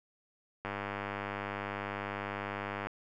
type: click train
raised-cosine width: 0.5 ms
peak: -21 dBFS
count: 223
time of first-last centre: 0.65-2.87 s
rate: 100 Hz
effects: none